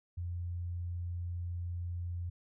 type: tone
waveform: sine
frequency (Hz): 87.31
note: F2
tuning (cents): 0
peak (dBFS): -35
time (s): 0.17-2.3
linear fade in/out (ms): 10
effects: none